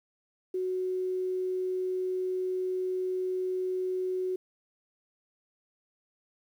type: tone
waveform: sine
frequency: 370 Hz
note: F#4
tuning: in tune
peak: -28 dBFS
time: 0.54-4.36 s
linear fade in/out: 5 ms
effects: 10-bit